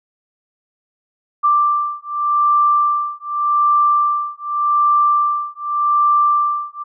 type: beating tone pair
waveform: sine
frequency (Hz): 1178 / 1178.85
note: D6 / D6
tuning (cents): +5 / +6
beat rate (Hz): 0.85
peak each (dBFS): -16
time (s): 1.43-6.84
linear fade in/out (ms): 20
effects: none